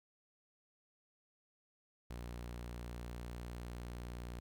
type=tone; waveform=sawtooth; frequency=59.7 Hz; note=A#1; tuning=42 cents sharp; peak=-40 dBFS; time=2.1-4.4 s; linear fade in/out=5 ms; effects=13-bit